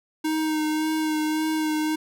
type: tone with vibrato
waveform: square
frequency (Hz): 311.1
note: D#4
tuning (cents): 0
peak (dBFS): -23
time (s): 0.24-1.96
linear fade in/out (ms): 10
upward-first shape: sine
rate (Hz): 1.8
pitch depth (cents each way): 19
effects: none